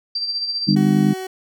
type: tone with tremolo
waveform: sine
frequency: 4698 Hz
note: D8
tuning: in tune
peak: -19 dBFS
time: 0.15-0.75 s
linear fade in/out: 5 ms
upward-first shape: sine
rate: 15 Hz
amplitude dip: 50%
type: harmonic tone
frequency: 50.2 Hz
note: G1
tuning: 42 cents sharp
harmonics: 3 / 4 / 5 / 6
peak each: -19 / -15 / -23 / -20 dBFS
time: 0.67-1.14 s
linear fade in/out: 20 ms
type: tone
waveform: 30% pulse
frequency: 375.7 Hz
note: F#4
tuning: 26 cents sharp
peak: -24 dBFS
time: 0.76-1.27 s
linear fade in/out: 5 ms
effects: none